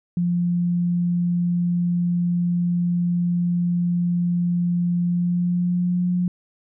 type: tone with pitch glide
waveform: sine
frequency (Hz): 174.7 to 178.58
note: F3 to F3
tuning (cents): +1 to +39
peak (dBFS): -18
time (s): 0.17-6.28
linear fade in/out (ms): 2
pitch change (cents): +38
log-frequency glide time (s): 5.04-6.09
effects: none